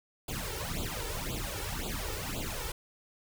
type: noise with flanger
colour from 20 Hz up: pink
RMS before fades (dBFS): -36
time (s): 0.28-2.72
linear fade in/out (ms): 5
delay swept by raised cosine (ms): 0.26 to 2.26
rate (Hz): 1.9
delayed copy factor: +1
effects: none